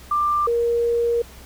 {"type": "tone pair in turn", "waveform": "sine", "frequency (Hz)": [1186, 470.7], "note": ["D6", "A#4"], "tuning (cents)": [17, 17], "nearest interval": "octave + major third", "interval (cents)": 1600, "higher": "first", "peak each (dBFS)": -17, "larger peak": "neither", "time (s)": [[0.11, 0.47], [0.47, 1.22]], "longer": "second", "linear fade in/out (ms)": 5, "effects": ["added 64 Hz sine -43 dBFS peak until 1.45 s", "pink hiss -45 dBFS RMS until 1.45 s"]}